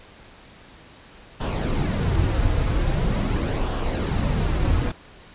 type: noise with flanger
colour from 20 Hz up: brown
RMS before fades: -22 dBFS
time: 1.4-4.92 s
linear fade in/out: 10 ms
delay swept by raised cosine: 0.45 to 5.25 ms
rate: 0.43 Hz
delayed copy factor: -0.5
effects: pink hiss -47 dBFS RMS until 5.34 s + resampled to 8000 Hz